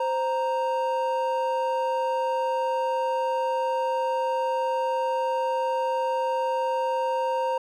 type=tone pair together; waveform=triangle; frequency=522 / 931.5 Hz; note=C5 / A#5; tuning=-4 / -2 cents; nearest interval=minor seventh; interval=1002 cents; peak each=-24 dBFS; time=0-7.58 s; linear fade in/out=5 ms; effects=none